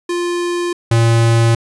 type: tone pair in turn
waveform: square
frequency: 349.2 / 115.39 Hz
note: F4 / A#2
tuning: 0 / -17 cents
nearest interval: octave + perfect fifth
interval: 1917 cents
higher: first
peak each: -17 / -10 dBFS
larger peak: second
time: 0.09-0.73 / 0.91-1.55 s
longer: neither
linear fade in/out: 5 ms
effects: resampled to 24000 Hz